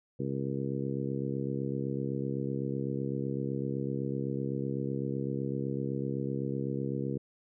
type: harmonic tone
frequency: 67.9 Hz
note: C#2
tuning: 35 cents flat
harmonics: 2 / 3 / 4 / 5 / 6 / 7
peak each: -35 / -37 / -38 / -39 / -40 / -40 dBFS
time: 0.19-7.18 s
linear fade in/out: 10 ms
effects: none